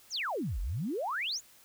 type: exponential two-way sweep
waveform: sine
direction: down then up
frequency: 7459 to 41.43 to 7459 Hz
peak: -31 dBFS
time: 0.1-1.41 s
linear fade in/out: 50 ms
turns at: 0.6 s
effects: white hiss -59 dBFS RMS until 1.64 s